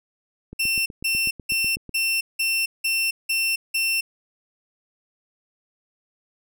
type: click train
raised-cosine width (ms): 3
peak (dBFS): -24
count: 12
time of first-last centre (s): 0.53-1.893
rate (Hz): 8.07
type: tone bursts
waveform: sawtooth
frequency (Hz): 2700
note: E7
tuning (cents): +41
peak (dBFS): -17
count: 8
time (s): 0.59-4.01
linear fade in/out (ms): 10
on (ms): 270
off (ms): 180
effects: none